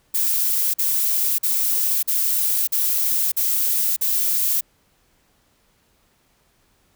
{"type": "noise bursts", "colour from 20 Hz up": "violet", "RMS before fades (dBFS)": -20, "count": 7, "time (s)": [0.14, 4.61], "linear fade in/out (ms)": 10, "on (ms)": 600, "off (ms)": 45, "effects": ["pink hiss -62 dBFS RMS until 6.95 s"]}